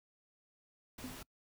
pink noise, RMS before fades -49 dBFS, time 0.98-1.23 s, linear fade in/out 5 ms
sine tone with exponential decay, 254.4 Hz, C4, 48 cents flat, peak -38 dBFS, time 1.04-1.25 s, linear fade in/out 1 ms, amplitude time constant 44 ms
effects noise-tail reverb RT60 0.1 s tail -26 dB re dry

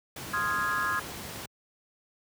pink noise, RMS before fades -39 dBFS, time 0.16-1.46 s, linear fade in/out 5 ms
sine chord, F minor seventh, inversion second, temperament equal, 1046.5 / 1244.5 / 1396.9 / 1661.2 Hz, C6 / Eb6 / F6 / Ab6, 0 / 0 / 0 / 0 cents, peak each -33 / -32 / -34 / -30 dBFS, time 0.33-1 s, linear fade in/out 10 ms
effects high-pass 80 Hz 12 dB/octave

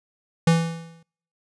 square tone with exponential decay, 165.6 Hz, E3, 8 cents sharp, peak -13 dBFS, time 0.47-1.03 s, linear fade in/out 5 ms, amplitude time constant 120 ms, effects noise-tail reverb RT60 0.6 s tail -25 dB re dry + resampled to 22050 Hz

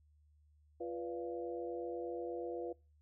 harmonic tone with a mistuned harmonic, 115.8 Hz, A#2, 11 cents flat, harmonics 3 / 4 / 5 / 6, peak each -42 / -42 / -50 / -48 dBFS, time 0.8-2.73 s, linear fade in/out 10 ms, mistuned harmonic 4, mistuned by +100 cents, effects noise-tail reverb RT60 0.3 s tail -23 dB re dry + added 75 Hz sine -65 dBFS peak until 3.01 s

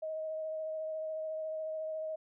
sine tone with vibrato, 630 Hz, D#5, 21 cents sharp, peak -35 dBFS, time 0.02-2.16 s, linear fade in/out 10 ms, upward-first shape sine, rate 14 Hz, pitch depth 14 cents each way, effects none

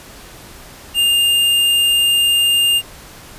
square tone, 2809 Hz, F7, 9 cents sharp, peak -12 dBFS, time 0.94-2.82 s, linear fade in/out 50 ms, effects pink hiss -38 dBFS RMS until 3.38 s + resampled to 32000 Hz

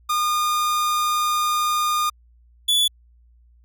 45% pulse tone pair in turn, 1217 / 3442 Hz, D#6 / A7, -39 / -39 cents, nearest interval octave + tritone, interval 1800 cents, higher second, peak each -19 / -16 dBFS, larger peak second, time 0.09-2.1 / 2.68-2.88 s, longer first, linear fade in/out 10 ms, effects added 59 Hz sine -51 dBFS peak until 3.64 s

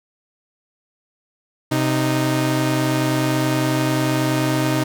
sawtooth tone pair together, 130.13 / 309.5 Hz, C3 / D#4, -9 / -9 cents, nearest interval octave + minor third, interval 1500 cents, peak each -16 / -16 dBFS, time 1.71-4.84 s, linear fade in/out 10 ms, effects none

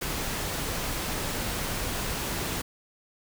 pink noise, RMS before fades -31 dBFS, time 0.01-2.62 s, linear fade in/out 10 ms, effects none

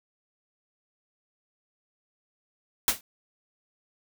white noise with exponential decay, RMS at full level -18 dBFS, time 2.88-3.01 s, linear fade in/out 1 ms, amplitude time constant 28 ms, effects none

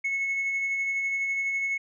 sine tone with tremolo, 2194 Hz, C#7, 18 cents flat, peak -22 dBFS, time 0.04-1.78 s, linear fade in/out 10 ms, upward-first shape sine, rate 12 Hz, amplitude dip 35%, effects tanh soft clip ceiling -23 dBFS

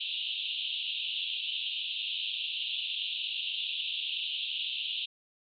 pink band-pass noise, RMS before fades -35 dBFS, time 0-5.06 s, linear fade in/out 10 ms, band 2700 to 3800 Hz, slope 96 dB/octave, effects none

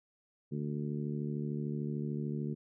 harmonic tone, 73.4 Hz, D2, in tune, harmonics 2 / 3 / 4 / 5 / 6, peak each -36 / -38 / -45 / -43 / -49 dBFS, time 0.51-2.55 s, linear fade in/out 20 ms, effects none

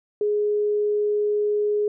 sine tone, 417.1 Hz, G#4, 7 cents sharp, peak -19 dBFS, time 0.21-1.88 s, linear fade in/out 2 ms, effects none

